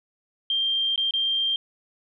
sine tone with dropouts, 3177 Hz, G7, 23 cents sharp, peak -21 dBFS, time 0.5-1.56 s, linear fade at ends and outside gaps 2 ms, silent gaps 0.96-0.977 / 1.109-1.137 s, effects none

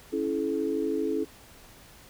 sine chord, A major, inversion first, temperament equal with one note detuned, 277.2 / 329.6 / 429.2 Hz, C#4 / E4 / A4, 0 / 0 / -43 cents, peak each -31 / -30 / -29 dBFS, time 0.12-1.25 s, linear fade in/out 20 ms, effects pink hiss -52 dBFS RMS until 2.09 s

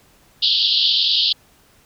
pink band-pass noise, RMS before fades -17 dBFS, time 0.42-1.33 s, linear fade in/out 10 ms, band 3000 to 4800 Hz, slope 96 dB/octave, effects pink hiss -54 dBFS RMS until 1.85 s

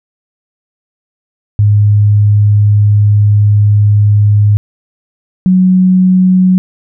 sine tone pair in turn, 103.83 / 185 Hz, G#2 / F#3, 0 / 0 cents, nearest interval minor seventh, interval 1000 cents, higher second, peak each -4 dBFS, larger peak neither, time 1.59-4.57 / 5.46-6.58 s, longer first, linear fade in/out 0 ms, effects none

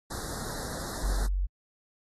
pink band-stop noise, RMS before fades -37 dBFS, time 0.1-1.27 s, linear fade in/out 10 ms, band 1900 to 3700 Hz, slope 96 dB/octave
sine tone, 46.46 Hz, F#1, 8 cents sharp, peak -25 dBFS, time 1.02-1.47 s, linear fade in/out 20 ms
effects AAC 32 kbps

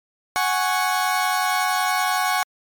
30% pulse chord, F# suspended second, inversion none, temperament equal, 740 / 830.6 / 1108.7 Hz, F#5 / G#5 / C#6, 0 / 0 / 0 cents, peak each -20 / -22 / -21 dBFS, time 0.36-2.43 s, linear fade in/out 0 ms, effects MP3 96 kbps

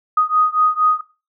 sine beating tone pair, 1244.5 / 1248.8 Hz, D#6 / D#6, 0 / +6 cents, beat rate 4.3 Hz, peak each -16 dBFS, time 0.17-1.01 s, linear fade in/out 5 ms, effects noise-tail reverb RT60 0.3 s tail -18 dB re dry

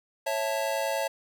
square chord, A major, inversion first, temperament just, 550 / 660 / 880 Hz, C#5 / E5 / A5, -14 / +2 / 0 cents, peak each -31 / -32 / -33 dBFS, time 0.26-1.08 s, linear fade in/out 10 ms, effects none

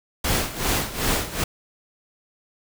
pink noise with tremolo, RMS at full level -21 dBFS, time 0.24-1.44 s, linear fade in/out 5 ms, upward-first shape sine, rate 2.6 Hz, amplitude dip 80%, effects none

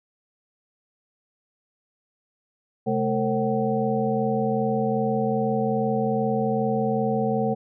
sine tone cluster, 130.9 / 216.3 / 456.5 / 539 / 758 Hz, C3 / A3 / A#4 / C#5 / F#5, +1 / -29 / -36 / -49 / +42 cents, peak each -30 / -25 / -26 / -29 / -28 dBFS, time 2.86-7.55 s, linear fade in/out 20 ms, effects none

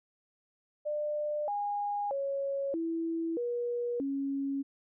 sine tone with pitch steps, 597 / 819 / 553 / 329.8 / 480.5 / 275.9 Hz, D5 / G#5 / C#5 / E4 / B4 / C#4, +28 / -24 / -4 / +1 / -48 / -8 cents, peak -30 dBFS, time 0.85-4.63 s, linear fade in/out 20 ms, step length 630 ms, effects none

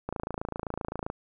click train, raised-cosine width 1 ms, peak -18 dBFS, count 29, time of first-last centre 0.09-1.101 s, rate 27.7 Hz, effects none

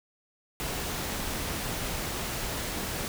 pink noise, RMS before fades -33 dBFS, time 0.6-3.08 s, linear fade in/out 0 ms, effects none

